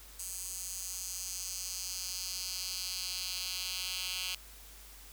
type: tone with high-pass filter sweep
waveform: 10% pulse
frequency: 184.1 Hz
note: F#3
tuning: 8 cents flat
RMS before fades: -39 dBFS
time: 0.19-4.35 s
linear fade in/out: 2 ms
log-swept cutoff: 7800 to 3300 Hz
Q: 2.1
effects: added 50 Hz sine -54 dBFS peak until 5.12 s + white hiss -54 dBFS RMS until 5.12 s